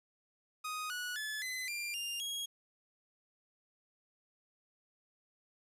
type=tone with pitch steps; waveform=sawtooth; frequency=1248 / 1467.1 / 1724.6 / 2027 / 2383 / 2802 / 3293 Hz; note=D#6 / F#6 / A6 / B6 / D7 / F7 / G#7; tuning=+5 / -15 / -35 / +45 / +25 / +5 / -15 cents; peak=-34 dBFS; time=0.64-2.46 s; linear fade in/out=10 ms; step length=260 ms; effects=resampled to 32000 Hz + 11-bit